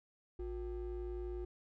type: ring-modulated tone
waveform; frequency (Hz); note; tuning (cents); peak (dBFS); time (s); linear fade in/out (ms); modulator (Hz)
triangle; 207.7; G#3; 0; -34; 0.39-1.45; 5; 152
effects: none